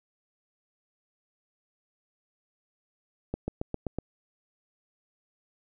accelerating click train, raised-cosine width 2 ms, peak -17 dBFS, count 6, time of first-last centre 3.34-3.986 s, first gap 140 ms, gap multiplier 0.96, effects none

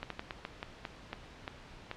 slowing click train, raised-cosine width 0.3 ms, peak -21 dBFS, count 10, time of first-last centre 0.03-1.914 s, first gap 73 ms, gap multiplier 1.25, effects pink hiss -52 dBFS RMS until 1.96 s + low-pass 4000 Hz 12 dB/octave

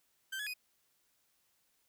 30% pulse tone with pitch steps, 1557 / 1691 / 2491 Hz, G6 / G#6 / D#7, -12 / +31 / +1 cents, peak -35 dBFS, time 0.32-0.539 s, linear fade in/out 10 ms, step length 73 ms, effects white hiss -75 dBFS RMS until 1.88 s

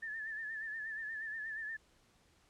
sine tone with vibrato, 1760 Hz, A6, in tune, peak -39 dBFS, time 0.02-1.77 s, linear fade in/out 10 ms, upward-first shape sine, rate 8.4 Hz, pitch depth 60 cents each way, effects pink hiss -69 dBFS RMS until 2.49 s + low-pass 9000 Hz 12 dB/octave

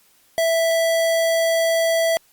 square tone, 659.3 Hz, E5, in tune, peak -17 dBFS, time 0.38-2.17 s, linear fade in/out 0 ms, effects white hiss -57 dBFS RMS until 2.32 s + Opus 48 kbps

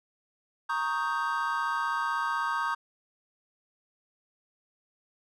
triangle chord, Eb dominant seventh, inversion second, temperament equal, 932.3 / 1108.7 / 1244.5 / 1568 Hz, Bb5 / Db6 / Eb6 / G6, 0 / 0 / 0 / 0 cents, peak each -31 dBFS, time 0.69-2.75 s, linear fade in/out 10 ms, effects none

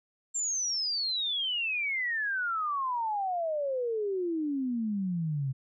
sine exponential sweep, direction down, 7459 to 129.4 Hz, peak -28 dBFS, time 0.34-5.53 s, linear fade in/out 20 ms, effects none

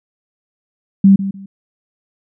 sine tone with echo, 195.5 Hz, G3, 4 cents flat, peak -4 dBFS, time 1.04-1.16 s, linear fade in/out 5 ms, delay 150 ms, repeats 2, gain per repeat -13 dB, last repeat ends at 1.46 s, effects none

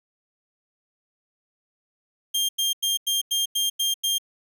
sawtooth tone bursts, 3200 Hz, G7, 35 cents sharp, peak -18 dBFS, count 8, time 2.34-4.184 s, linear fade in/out 10 ms, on 150 ms, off 92 ms, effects none

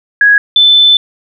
sine tone pair in turn, 1661.2 / 3520 Hz, G#6 / A7, 0 / 0 cents, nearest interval octave + minor second, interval 1300 cents, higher second, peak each -3 dBFS, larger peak neither, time 0.21-0.38 / 0.56-0.97 s, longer second, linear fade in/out 2 ms, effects none

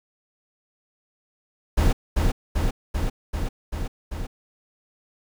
brown noise with echo, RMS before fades -18 dBFS, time 1.77-1.93 s, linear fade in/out 10 ms, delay 390 ms, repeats 6, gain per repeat -2 dB, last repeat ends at 4.27 s, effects none

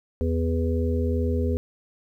harmonic tone, 82.41 Hz, E2, in tune, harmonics 1 / 3 / 5 / 6, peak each -23 / -28 / -30 / -31 dBFS, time 0.21-1.57 s, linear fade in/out 0 ms, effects 10-bit

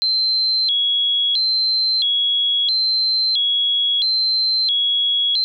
sine tone with vibrato, 3702 Hz, A#7, 13 cents flat, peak -15 dBFS, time 0.02-5.44 s, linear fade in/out 0 ms, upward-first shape square, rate 0.75 Hz, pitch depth 180 cents each way, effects none

